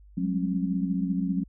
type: tone cluster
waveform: sine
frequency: 181.9 / 196.8 / 207.4 / 270.7 Hz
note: F#3 / G3 / G#3 / C#4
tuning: -29 / +7 / -2 / -41 cents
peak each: -27 / -32 / -34 / -30 dBFS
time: 0.17-1.44 s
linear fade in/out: 10 ms
effects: added 50 Hz sine -49 dBFS peak until 1.48 s